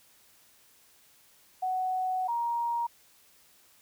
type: tone pair in turn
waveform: sine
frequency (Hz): 744 / 940.6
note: F#5 / A#5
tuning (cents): +9 / +15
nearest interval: major third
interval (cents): 406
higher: second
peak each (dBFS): -27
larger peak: neither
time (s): 1.62-2.28 / 2.28-2.87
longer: first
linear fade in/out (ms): 10
effects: white hiss -61 dBFS RMS until 3.81 s